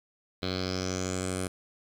10% pulse tone with low-pass filter sweep, 92.6 Hz, F#2, 2 cents sharp, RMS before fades -32 dBFS, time 0.42-1.48 s, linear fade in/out 10 ms, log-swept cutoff 3900 to 9900 Hz, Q 5.5, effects 9-bit

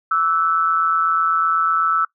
sine tone with amplitude modulation, 1318.5 Hz, E6, in tune, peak -11 dBFS, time 0.11-2.05 s, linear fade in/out 5 ms, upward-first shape sine, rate 168 Hz, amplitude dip 75%, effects noise-tail reverb RT60 0.1 s tail -22 dB re dry

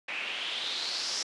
white noise with low-pass filter sweep, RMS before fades -34 dBFS, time 0.08-1.23 s, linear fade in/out 5 ms, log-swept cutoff 2400 to 5600 Hz, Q 4.4, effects high-pass 300 Hz 12 dB/octave + resampled to 24000 Hz

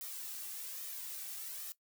blue noise with flanger, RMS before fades -44 dBFS, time 0.01-1.72 s, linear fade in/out 0 ms, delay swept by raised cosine 1.6 to 2.6 ms, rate 1.2 Hz, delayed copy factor +0.55, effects noise-tail reverb RT60 0.1 s tail -17 dB re dry

